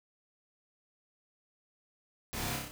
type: noise with echo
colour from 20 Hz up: pink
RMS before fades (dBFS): -39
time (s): 2.33-2.56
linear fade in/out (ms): 0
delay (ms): 30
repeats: 5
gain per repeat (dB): -2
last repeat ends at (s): 2.71
effects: none